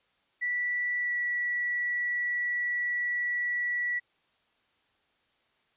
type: tone with pitch glide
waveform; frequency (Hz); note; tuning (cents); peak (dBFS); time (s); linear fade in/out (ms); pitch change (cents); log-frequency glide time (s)
sine; 1959 to 1945.5; B6 to B6; -15 to -27; -27; 0.41-4; 20; -12; 1-1.12
effects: white hiss -70 dBFS RMS until 5.76 s + resampled to 8000 Hz